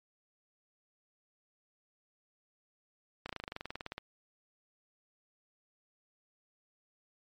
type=slowing click train; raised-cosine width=0.3 ms; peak=-23 dBFS; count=17; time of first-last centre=3.26-3.98 s; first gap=33 ms; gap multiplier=1.04; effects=MP3 64 kbps